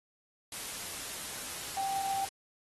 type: tone in noise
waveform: sine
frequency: 782 Hz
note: G5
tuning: 4 cents flat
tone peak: -31 dBFS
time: 1.77-2.25 s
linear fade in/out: 2 ms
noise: white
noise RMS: -40 dBFS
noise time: 0.52-2.29 s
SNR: +6 dB
effects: AAC 32 kbps